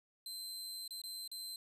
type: tone with dropouts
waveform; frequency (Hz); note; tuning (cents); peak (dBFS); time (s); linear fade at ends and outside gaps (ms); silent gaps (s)
sawtooth; 4096; C8; -38; -40; 0.26-1.56; 2; 0.878-0.907 / 1.017-1.037 / 1.277-1.315
effects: resampled to 32000 Hz